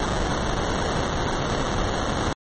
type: noise with sample-and-hold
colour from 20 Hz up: pink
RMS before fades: -24 dBFS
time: 0-2.33 s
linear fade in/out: 2 ms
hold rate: 2450 Hz
effects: MP3 32 kbps